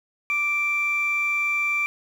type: tone pair together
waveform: sine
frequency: 1174.5 / 2349 Hz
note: D6 / D7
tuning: 0 / 0 cents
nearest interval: octave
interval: 1200 cents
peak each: -30 / -20 dBFS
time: 0.3-1.86 s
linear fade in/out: 0 ms
effects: tanh soft clip ceiling -16 dBFS + 8-bit